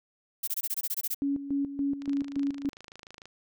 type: noise bursts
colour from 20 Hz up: violet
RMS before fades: -30 dBFS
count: 11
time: 0.43-1.146 s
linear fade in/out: 10 ms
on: 46 ms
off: 21 ms
type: tone with tremolo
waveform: sine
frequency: 280 Hz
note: C#4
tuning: 18 cents sharp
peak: -25 dBFS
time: 1.22-2.69 s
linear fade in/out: 0 ms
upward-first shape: square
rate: 3.5 Hz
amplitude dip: 70%
type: click train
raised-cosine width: 0.2 ms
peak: -29 dBFS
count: 34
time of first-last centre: 2.02-3.256 s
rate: 26.7 Hz
effects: none